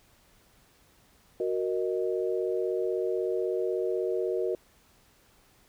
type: chord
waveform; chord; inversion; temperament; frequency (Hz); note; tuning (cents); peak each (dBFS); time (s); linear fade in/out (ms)
sine; D# minor; first; equal; 370 / 466.2 / 622.3; F#4 / A#4 / D#5; 0 / 0 / 0; -29 / -30 / -35; 1.4-4.55; 2
effects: pink hiss -62 dBFS RMS until 5.68 s